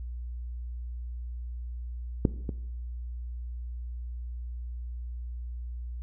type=clicks; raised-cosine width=3 ms; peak=-8 / -19 dBFS; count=2; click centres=2.252 / 2.492 s; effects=noise-tail reverb RT60 0.8 s tail -17 dB re dry + added 60 Hz sine -34 dBFS peak until 6.02 s